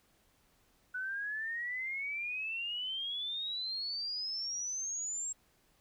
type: exponential sweep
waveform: sine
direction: up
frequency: 1480 to 7610 Hz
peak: -35 dBFS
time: 0.94-5.33 s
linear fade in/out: 10 ms
effects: pink hiss -70 dBFS RMS until 5.8 s